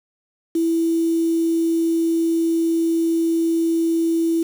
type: tone with quantisation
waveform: sine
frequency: 330.4 Hz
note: E4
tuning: 4 cents sharp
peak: -16 dBFS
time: 0.55-4.43 s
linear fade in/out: 5 ms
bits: 6
effects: none